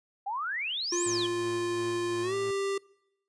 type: exponential two-way sweep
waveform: sine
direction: up then down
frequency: 757 to 8230 to 2959 Hz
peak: -30 dBFS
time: 0.26-1.27 s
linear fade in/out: 10 ms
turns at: 1.05 s
type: tone with pitch glide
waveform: square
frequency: 349.2 to 394.2 Hz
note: F4 to G4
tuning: 0 to +10 cents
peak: -29 dBFS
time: 0.92-2.78 s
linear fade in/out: 5 ms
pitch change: +210 cents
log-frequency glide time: 2.22-2.34 s
type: tone with tremolo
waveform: sawtooth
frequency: 112.3 Hz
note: A2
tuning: 36 cents sharp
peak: -36 dBFS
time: 1.06-2.51 s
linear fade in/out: 5 ms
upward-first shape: sine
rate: 2.8 Hz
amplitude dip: 40%
effects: noise-tail reverb RT60 0.8 s tail -24 dB re dry + resampled to 22050 Hz